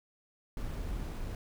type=noise with sample-and-hold; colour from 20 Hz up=brown; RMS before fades=-37 dBFS; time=0.57-1.35 s; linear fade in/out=2 ms; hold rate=11025 Hz; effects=none